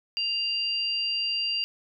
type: tone pair together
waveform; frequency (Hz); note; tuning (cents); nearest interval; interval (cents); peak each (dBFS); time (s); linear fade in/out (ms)
sine; 2794 / 4739; F7 / D8; 0 / +15; major sixth; 915; -28; 0.17-1.64; 0
effects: none